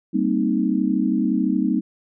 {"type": "chord", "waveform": "sine", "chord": "C minor seventh", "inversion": "second", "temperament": "equal with one note detuned", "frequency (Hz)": [196, 229.5, 261.6, 311.1], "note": ["G3", "Bb3", "C4", "Eb4"], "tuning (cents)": [0, -27, 0, 0], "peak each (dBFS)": -23, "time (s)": [0.13, 1.81], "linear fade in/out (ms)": 20, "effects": []}